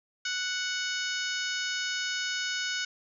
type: harmonic tone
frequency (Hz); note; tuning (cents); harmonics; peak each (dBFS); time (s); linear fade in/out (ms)
740; F#5; 0; 2 / 3 / 4 / 5 / 6 / 7 / 8 / 9; -33 / -39 / -37 / -39 / -41 / -38 / -44 / -41; 0.25-2.85; 5
effects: none